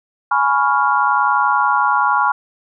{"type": "chord", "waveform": "sine", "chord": "C# dominant seventh", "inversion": "second", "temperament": "equal with one note detuned", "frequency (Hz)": [836.9, 987.8, 1108.7, 1396.9], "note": ["G#5", "B5", "C#6", "E#6"], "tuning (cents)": [13, 0, 0, 0], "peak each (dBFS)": -18, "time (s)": [0.31, 2.32], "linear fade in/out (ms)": 5, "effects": []}